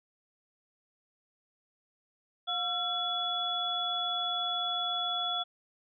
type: tone cluster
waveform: sine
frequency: 713 / 1352 / 3406 Hz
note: F5 / E6 / G#7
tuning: +36 / +43 / +43 cents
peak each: -36 / -37 / -31 dBFS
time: 2.47-5.44 s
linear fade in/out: 20 ms
effects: none